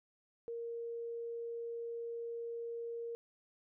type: tone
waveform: sine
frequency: 466.2 Hz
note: A#4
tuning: in tune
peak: -39 dBFS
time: 0.48-3.15 s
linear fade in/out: 0 ms
effects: none